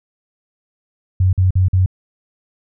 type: tone bursts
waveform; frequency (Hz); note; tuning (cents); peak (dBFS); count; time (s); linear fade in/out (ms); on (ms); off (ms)
sine; 92.9; F#2; +7; -10; 4; 1.2-1.861; 5; 130; 47
effects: none